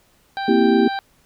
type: harmonic tone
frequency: 785 Hz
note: G5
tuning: 2 cents sharp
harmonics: 1 / 2 / 3 / 4 / 5 / 6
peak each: -24 / -29 / -41 / -42 / -34 / -43 dBFS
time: 0.37-0.99 s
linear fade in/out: 0 ms
type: chord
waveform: sine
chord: C dominant seventh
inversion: third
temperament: equal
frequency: 233.1 / 261.6 / 329.6 / 392 Hz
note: Bb3 / C4 / E4 / G4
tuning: 0 / 0 / 0 / 0 cents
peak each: -17 / -20 / -19 / -17 dBFS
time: 0.48-0.88 s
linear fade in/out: 5 ms
effects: pink hiss -58 dBFS RMS until 1.25 s